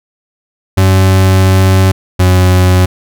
40% pulse tone pair in turn, 94.8 / 91.78 Hz, F#2 / F#2, +43 / -14 cents, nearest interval minor second, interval 57 cents, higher first, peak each -4 dBFS, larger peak neither, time 0.77-1.92 / 2.19-2.86 s, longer first, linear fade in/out 10 ms, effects none

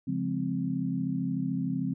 sine chord, Db major seventh, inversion none, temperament equal, 138.59 / 174.61 / 207.7 / 261.6 Hz, Db3 / F3 / Ab3 / C4, 0 / 0 / 0 / 0 cents, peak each -35 / -32 / -36 / -31 dBFS, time 0.07-1.94 s, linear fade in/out 10 ms, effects none

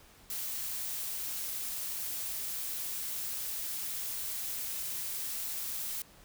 blue noise, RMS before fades -37 dBFS, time 0.3-6.02 s, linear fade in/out 2 ms, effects pink hiss -58 dBFS RMS until 6.24 s

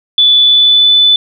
sine tone with pitch glide, 3470 to 3496 Hz, A7 to A7, -25 to -12 cents, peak -4 dBFS, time 0.18-1.16 s, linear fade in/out 2 ms, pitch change +13 cents, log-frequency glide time 0.39-0.94 s, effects none

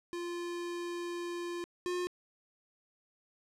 square tone pair in turn, 347.4 / 357.4 Hz, F4 / F4, -9 / +40 cents, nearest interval unison, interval 49 cents, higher second, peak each -37 / -33 dBFS, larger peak second, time 0.13-1.64 / 1.86-2.07 s, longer first, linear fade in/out 0 ms, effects low-pass 9000 Hz 12 dB/octave

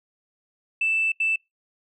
sine tone bursts at uneven times, 2647 Hz, E7, 7 cents sharp, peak -19 dBFS, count 2, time 0.81-1.12 / 1.2-1.36 s, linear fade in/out 5 ms, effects noise-tail reverb RT60 0.2 s tail -26 dB re dry + tanh soft clip ceiling -15 dBFS

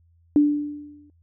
sine tone with exponential decay, 293.7 Hz, D4, in tune, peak -11 dBFS, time 0.36-1.1 s, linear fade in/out 1 ms, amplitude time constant 160 ms, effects added 84 Hz sine -56 dBFS peak until 1.22 s

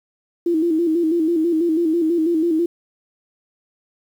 sine tone with vibrato, 329.6 Hz, E4, in tune, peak -15 dBFS, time 0.46-2.66 s, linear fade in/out 5 ms, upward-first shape square, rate 6.1 Hz, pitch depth 71 cents each way, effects 8-bit

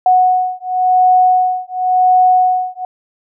sine beating tone pair, 736 / 736.93 Hz, F#5 / F#5, -9 / -7 cents, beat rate 0.93 Hz, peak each -12 dBFS, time 0.06-2.85 s, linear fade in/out 2 ms, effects none

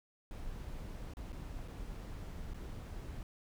brown noise with dropouts, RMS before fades -44 dBFS, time 0.31-3.23 s, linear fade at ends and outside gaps 1 ms, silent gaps 1.136-1.169 / 1.322-1.328 / 1.678-1.682 / 2.536-2.543 s, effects none

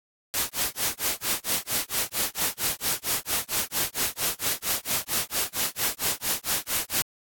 white noise with tremolo, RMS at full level -24 dBFS, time 0.34-7.02 s, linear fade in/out 0 ms, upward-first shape sine, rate 4.4 Hz, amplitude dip 100%, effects AAC 64 kbps

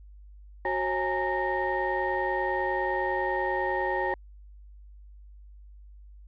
sine tone cluster, 371.2 / 542 / 829 / 919 / 1852 Hz, F#4 / C#5 / G#5 / A#5 / A#6, +6 / -39 / -3 / -25 / -12 cents, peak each -31 dBFS, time 0.65-4.14 s, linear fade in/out 2 ms, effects tanh soft clip ceiling -18 dBFS + added 50 Hz sine -46 dBFS peak until 6.27 s

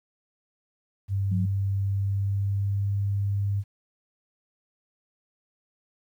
sine tone with pitch glide, 98.3 to 100.08 Hz, G2 to G2, +5 to +36 cents, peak -23 dBFS, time 1.08-3.64 s, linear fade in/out 50 ms, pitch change +31 cents, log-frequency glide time 1.74-2.94 s
sine tone, 180.7 Hz, F#3, 41 cents flat, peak -26 dBFS, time 1.31-1.46 s, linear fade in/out 10 ms
effects 10-bit

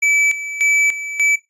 square tone with tremolo, 2304 Hz, D7, 34 cents flat, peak -13 dBFS, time 0.02-1.36 s, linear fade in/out 10 ms, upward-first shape square, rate 1.7 Hz, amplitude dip 75%, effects noise-tail reverb RT60 0.2 s tail -17 dB re dry + resampled to 24000 Hz

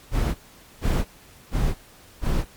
brown noise bursts, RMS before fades -21 dBFS, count 4, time 0.11-2.45 s, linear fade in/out 50 ms, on 240 ms, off 460 ms, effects pink hiss -50 dBFS RMS until 2.56 s + MP3 96 kbps

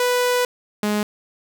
sawtooth tone pair in turn, 493.9 / 209.2 Hz, B4 / G#3, 0 / +13 cents, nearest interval octave + minor third, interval 1487 cents, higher first, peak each -13 / -15 dBFS, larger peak first, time 0-0.45 / 0.83-1.03 s, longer first, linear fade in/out 2 ms, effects 8-bit

